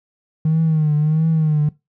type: tone with vibrato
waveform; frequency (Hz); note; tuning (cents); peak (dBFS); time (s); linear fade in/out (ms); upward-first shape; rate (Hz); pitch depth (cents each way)
triangle; 155.56; D#3; 0; -10; 0.45-1.69; 5; triangle; 1.5; 81
effects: noise-tail reverb RT60 0.2 s tail -22 dB re dry + tanh soft clip ceiling -10 dBFS